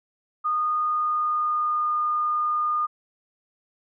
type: tone with pitch glide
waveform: sine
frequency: 1229 to 1218.4 Hz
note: D#6 to D#6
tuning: -22 to -37 cents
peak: -21 dBFS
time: 0.44-2.87 s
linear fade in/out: 20 ms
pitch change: -15 cents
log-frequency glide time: 0.79-1.98 s
effects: none